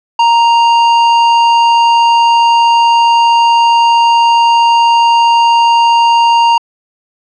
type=tone with hard clipping; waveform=sine; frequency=932.3 Hz; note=A#5; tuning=in tune; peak=-7 dBFS; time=0.19-6.58 s; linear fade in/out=5 ms; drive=12 dB; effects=low-pass 5000 Hz 12 dB/octave